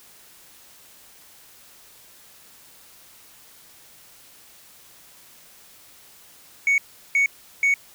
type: tone bursts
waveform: sine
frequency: 2226 Hz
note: C#7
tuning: 7 cents sharp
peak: -13 dBFS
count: 3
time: 6.67-7.74 s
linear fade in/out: 2 ms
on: 110 ms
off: 370 ms
effects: tanh soft clip ceiling -15 dBFS + white hiss -50 dBFS RMS until 7.94 s

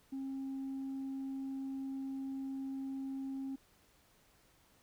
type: tone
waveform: sine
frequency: 269.1 Hz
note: C4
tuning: 49 cents sharp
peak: -36 dBFS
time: 0.12-3.56 s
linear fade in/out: 10 ms
effects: tanh soft clip ceiling -36 dBFS + pink hiss -68 dBFS RMS until 4.82 s

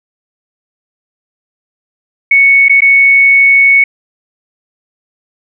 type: tone with dropouts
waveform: sine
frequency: 2217 Hz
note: C#7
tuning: in tune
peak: -3 dBFS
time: 2.31-3.84 s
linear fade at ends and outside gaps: 5 ms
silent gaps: 2.684-2.695 / 2.806-2.819 s
effects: none

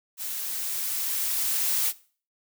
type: noise with level ramp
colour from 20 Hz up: blue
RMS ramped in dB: -33 to -24 dBFS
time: 0.17-1.93 s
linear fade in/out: 50 ms
effects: noise-tail reverb RT60 0.4 s tail -18 dB re dry

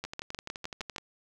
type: two click trains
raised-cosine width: 0.2 ms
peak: -18 / -21 dBFS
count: 7 / 12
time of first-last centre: 0.04-0.962 / 0.05-0.982 s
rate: 6.51 / 11.8 Hz
effects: none

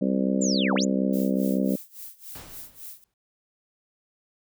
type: harmonic tone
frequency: 65.41 Hz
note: C2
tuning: in tune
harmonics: 3 / 4 / 5 / 6 / 7 / 8 / 9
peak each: -24 / -26 / -32 / -36 / -37 / -32 / -34 dBFS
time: 0.01-1.76 s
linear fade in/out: 10 ms
type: linear two-way sweep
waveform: sine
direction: down then up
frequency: 7459 to 405 to 7459 Hz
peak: -26 dBFS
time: 0.41-0.85 s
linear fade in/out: 10 ms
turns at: 0.75 s
type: noise with tremolo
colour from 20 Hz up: violet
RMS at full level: -39 dBFS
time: 1.13-3.04 s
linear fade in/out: 0 ms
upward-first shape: sine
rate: 3.6 Hz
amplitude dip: 90%
type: noise with exponential decay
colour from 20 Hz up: pink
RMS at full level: -40 dBFS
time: 2.35-3.14 s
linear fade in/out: 2 ms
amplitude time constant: 170 ms
effects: none

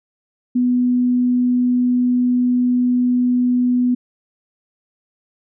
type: tone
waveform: sine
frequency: 247.5 Hz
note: B3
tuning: 4 cents sharp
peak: -13 dBFS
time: 0.55-3.95 s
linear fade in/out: 10 ms
effects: none

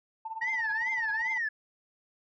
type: tone with tremolo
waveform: sine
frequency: 890 Hz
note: A5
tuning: 20 cents sharp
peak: -32 dBFS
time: 0.25-1.38 s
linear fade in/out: 5 ms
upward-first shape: sine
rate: 18 Hz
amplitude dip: 80%
type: tone with vibrato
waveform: sine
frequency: 1864.7 Hz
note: A#6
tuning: in tune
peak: -27 dBFS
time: 0.41-1.49 s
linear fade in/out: 10 ms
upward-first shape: triangle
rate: 2.5 Hz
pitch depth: 220 cents each way
effects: tanh soft clip ceiling -23 dBFS

